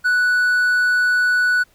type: tone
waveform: triangle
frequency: 1480 Hz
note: F#6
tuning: in tune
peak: -12 dBFS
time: 0.04-1.64 s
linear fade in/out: 20 ms
effects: pink hiss -57 dBFS RMS until 1.74 s